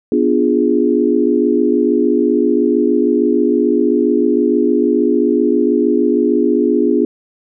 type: chord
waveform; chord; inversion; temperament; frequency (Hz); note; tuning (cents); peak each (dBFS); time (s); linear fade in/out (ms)
sine; B diminished seventh; none; equal; 246.9 / 293.7 / 349.2 / 415.3; B3 / D4 / F4 / Ab4; 0 / 0 / 0 / 0; -16; 0.12-7.05; 2
effects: none